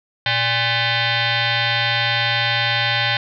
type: tone with frequency modulation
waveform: sine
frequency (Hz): 814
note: G#5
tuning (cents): -35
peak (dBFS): -16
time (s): 0.26-3.17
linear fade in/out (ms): 2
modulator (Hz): 466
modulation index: 7
effects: none